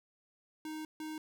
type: tone bursts at uneven times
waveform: square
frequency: 311.1 Hz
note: D#4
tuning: in tune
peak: -40 dBFS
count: 2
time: 0.65-0.85 / 1-1.18 s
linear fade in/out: 2 ms
effects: none